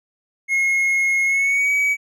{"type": "tone with pitch glide", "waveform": "triangle", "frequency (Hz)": [2161, 2272], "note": ["C#7", "C#7"], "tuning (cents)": [-45, 42], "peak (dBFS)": -14, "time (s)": [0.48, 1.97], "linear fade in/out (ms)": 50, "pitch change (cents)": 87, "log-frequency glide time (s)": [1.25, 1.72], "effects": []}